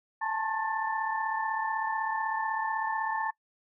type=tone cluster; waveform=sine; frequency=855 / 891 / 1077 / 1770 Hz; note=A5 / A5 / C6 / A6; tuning=-50 / +22 / +50 / +10 cents; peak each=-36 / -31 / -36 / -35 dBFS; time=0.21-3.31 s; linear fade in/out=10 ms; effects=noise-tail reverb RT60 0.1 s tail -22 dB re dry